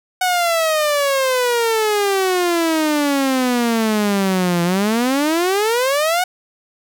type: exponential two-way sweep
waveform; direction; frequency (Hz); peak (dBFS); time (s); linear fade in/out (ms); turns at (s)
sawtooth; down then up; 744 to 170 to 744; -11; 0.21-6.24; 5; 4.63
effects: none